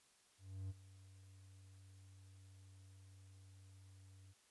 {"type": "tone with ADSR envelope", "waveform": "triangle", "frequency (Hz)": 95.7, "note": "G2", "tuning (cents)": -41, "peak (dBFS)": -40, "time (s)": [0.38, 4.34], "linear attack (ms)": 320, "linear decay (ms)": 28, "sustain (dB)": -17, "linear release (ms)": 29, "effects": ["white hiss -72 dBFS RMS until 4.5 s", "resampled to 24000 Hz"]}